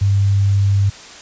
sine tone, 99.3 Hz, G2, 23 cents sharp, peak -11 dBFS, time 0.01-0.9 s, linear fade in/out 10 ms, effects white hiss -37 dBFS RMS until 1.21 s + resampled to 16000 Hz

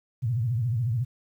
sine tone with vibrato, 117.7 Hz, A#2, 17 cents sharp, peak -23 dBFS, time 0.22-1.05 s, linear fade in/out 20 ms, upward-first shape sine, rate 14 Hz, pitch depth 180 cents each way, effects 10-bit

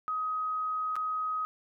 sine tone with dropouts, 1260 Hz, D#6, 21 cents sharp, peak -29 dBFS, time 0.08-1.45 s, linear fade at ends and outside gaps 0 ms, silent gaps 0.956-0.964 s, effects none

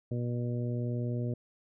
harmonic tone, 120.8 Hz, B2, 38 cents flat, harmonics 1 / 2 / 3 / 4 / 5, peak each -31 / -37 / -41 / -43 / -45 dBFS, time 0.11-1.34 s, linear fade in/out 5 ms, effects none

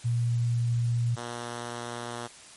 sine / 5% pulse tone pair in turn, 118.7 / 119.39 Hz, A#2 / A#2, +32 / +42 cents, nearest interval unison, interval 10 cents, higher second, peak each -23 dBFS, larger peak neither, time 0.04-1.16 / 1.16-2.28 s, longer neither, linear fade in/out 20 ms, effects white hiss -49 dBFS RMS until 2.56 s + MP3 48 kbps

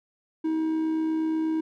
triangle tone with amplitude modulation, 318 Hz, D#4, 38 cents sharp, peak -20 dBFS, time 0.44-1.61 s, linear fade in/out 10 ms, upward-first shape sine, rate 68.3 Hz, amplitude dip 30%, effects none

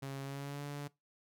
sawtooth tone with pitch glide, 136.9 to 144.04 Hz, C#3 to D3, -21 to -33 cents, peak -36 dBFS, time 0.02-0.88 s, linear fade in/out 10 ms, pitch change +88 cents, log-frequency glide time 0.22-0.63 s, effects noise-tail reverb RT60 0.2 s tail -21 dB re dry

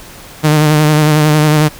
sawtooth tone with vibrato, 152.2 Hz, D#3, 38 cents flat, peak -3 dBFS, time 0.43-1.69 s, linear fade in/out 20 ms, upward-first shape sine, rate 11 Hz, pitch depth 34 cents each way, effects pink hiss -34 dBFS RMS until 1.79 s

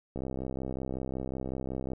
click train, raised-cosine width 2 ms, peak -22 dBFS, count 117, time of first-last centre 0.16-1.934 s, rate 65.4 Hz, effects none

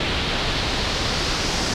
pink noise with low-pass filter sweep, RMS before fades -23 dBFS, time 0-1.74 s, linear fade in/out 5 ms, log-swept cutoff 3500 to 5500 Hz, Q 2.1, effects none

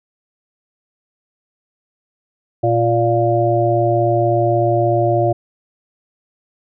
harmonic tone, 116.54 Hz, A#2, in tune, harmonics 1 / 3 / 5 / 6, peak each -18 / -18 / -18 / -18 dBFS, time 2.63-5.33 s, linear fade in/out 10 ms, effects none

